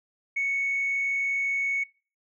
sine tone with frequency modulation, 2217 Hz, C#7, in tune, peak -23 dBFS, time 0.36-1.84 s, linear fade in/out 10 ms, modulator 45.1 Hz, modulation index 0.28, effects noise-tail reverb RT60 0.4 s tail -25 dB re dry + tanh soft clip ceiling -20 dBFS

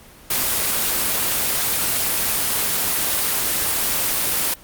white noise, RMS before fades -20 dBFS, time 0.3-4.54 s, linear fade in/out 5 ms, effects pink hiss -45 dBFS RMS until 4.63 s + Opus 24 kbps

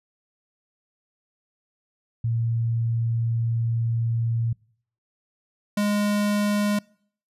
sine / square tone pair in turn, 115.5 / 206.4 Hz, A#2 / G#3, -16 / -10 cents, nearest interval minor seventh, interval 1006 cents, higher second, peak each -21 dBFS, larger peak neither, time 2.24-4.53 / 5.77-6.79 s, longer first, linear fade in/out 5 ms, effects noise-tail reverb RT60 0.6 s tail -26 dB re dry + resampled to 32000 Hz

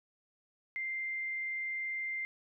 sine tone, 2093 Hz, C7, in tune, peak -34 dBFS, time 0.76-2.25 s, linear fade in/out 0 ms, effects none

